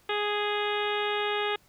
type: harmonic tone with a mistuned harmonic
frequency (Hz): 415.3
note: G#4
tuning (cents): 0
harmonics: 1 / 2 / 3 / 4 / 5 / 6 / 7 / 8 / 9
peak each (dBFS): -30 / -33 / -35 / -36 / -37 / -38 / -38 / -39 / -40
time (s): 0.09-1.56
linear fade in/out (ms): 5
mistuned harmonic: 9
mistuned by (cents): -19
effects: pink hiss -62 dBFS RMS until 1.68 s